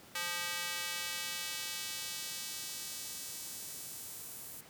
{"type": "tone with high-pass filter sweep", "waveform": "square", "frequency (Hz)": 174.6, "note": "F3", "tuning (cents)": 0, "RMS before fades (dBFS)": -41, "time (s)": [0.15, 4.61], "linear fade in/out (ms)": 5, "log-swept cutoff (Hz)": [1600, 11000], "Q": 0.76, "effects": ["pink hiss -56 dBFS RMS until 4.69 s", "high-pass 100 Hz 12 dB/octave"]}